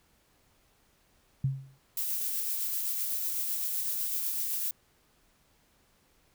sine tone with exponential decay, 134.8 Hz, C#3, 48 cents flat, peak -22 dBFS, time 1.44-1.78 s, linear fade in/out 5 ms, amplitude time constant 72 ms
violet noise with tremolo, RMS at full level -31 dBFS, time 1.97-4.71 s, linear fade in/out 2 ms, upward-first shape sine, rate 7.9 Hz, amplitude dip 25%
effects pink hiss -67 dBFS RMS until 6.34 s

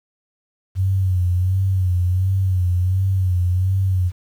sine tone with vibrato, 92.5 Hz, F#2, in tune, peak -15 dBFS, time 0.75-4.12 s, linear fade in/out 50 ms, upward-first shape sine, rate 1.4 Hz, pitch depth 65 cents each way, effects 8-bit

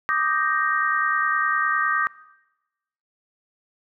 sine chord, Eb major seventh, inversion third, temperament equal, 1174.7 / 1244.5 / 1568 / 1864.7 Hz, D6 / Eb6 / G6 / Bb6, 0 / 0 / 0 / 0 cents, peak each -25 dBFS, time 0.09-2.07 s, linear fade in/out 0 ms, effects noise-tail reverb RT60 1.0 s tail -20 dB re dry

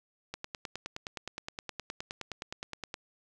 click train, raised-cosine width 0.2 ms, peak -20 dBFS, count 26, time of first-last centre 0.34-2.941 s, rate 9.61 Hz, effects none

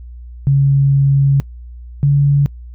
sine tone pair in turn, 138.59 / 141.99 Hz, C#3 / C#3, 0 / +42 cents, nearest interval unison, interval 42 cents, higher second, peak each -8 / -8 dBFS, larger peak neither, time 0.47-1.4 / 2.03-2.46 s, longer first, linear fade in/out 0 ms, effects noise-tail reverb RT60 0.1 s tail -22 dB re dry + added 60 Hz sine -30 dBFS peak until 2.74 s

